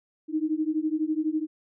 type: beating tone pair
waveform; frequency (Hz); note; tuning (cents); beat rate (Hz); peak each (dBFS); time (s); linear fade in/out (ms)
sine; 305.5 / 317.5; D#4 / D#4; -32 / +35; 12; -27; 0.28-1.47; 50
effects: none